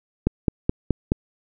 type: click train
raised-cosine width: 3 ms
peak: -5 dBFS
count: 5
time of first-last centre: 0.27-1.119 s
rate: 4.71 Hz
effects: none